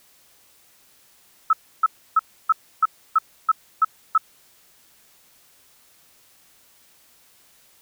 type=tone bursts; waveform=sine; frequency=1300 Hz; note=E6; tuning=24 cents flat; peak=-12 dBFS; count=9; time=1.5-4.179 s; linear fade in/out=5 ms; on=31 ms; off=300 ms; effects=white hiss -56 dBFS RMS until 7.81 s